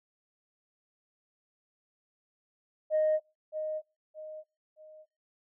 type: tone with echo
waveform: sine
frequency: 620 Hz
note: D#5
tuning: 6 cents flat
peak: -22 dBFS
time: 2.9-3.2 s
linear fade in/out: 50 ms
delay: 620 ms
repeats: 3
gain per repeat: -9 dB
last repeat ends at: 5.06 s
effects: noise-tail reverb RT60 0.3 s tail -26 dB re dry + tanh soft clip ceiling -20 dBFS